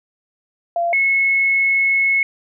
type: tone pair in turn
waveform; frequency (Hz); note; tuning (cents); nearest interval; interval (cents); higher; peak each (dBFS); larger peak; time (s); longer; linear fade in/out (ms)
sine; 686 / 2187; F5 / C#7; -31 / -24; octave + minor sixth; 2007; second; -16 / -13; second; 0.76-0.93 / 0.93-2.23; second; 2
effects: none